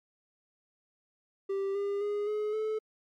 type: tone with pitch steps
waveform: triangle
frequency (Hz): 392 / 402.1 / 412.4 / 423.1 / 433.9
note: G4 / G4 / G#4 / G#4 / A4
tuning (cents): 0 / +44 / -12 / +32 / -24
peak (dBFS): -27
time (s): 1.49-2.79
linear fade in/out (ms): 10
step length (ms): 260
effects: MP3 64 kbps